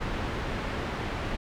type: low-pass noise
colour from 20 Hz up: pink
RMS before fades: -32 dBFS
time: 0-1.37 s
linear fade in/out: 20 ms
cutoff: 2500 Hz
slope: 12 dB/octave
effects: none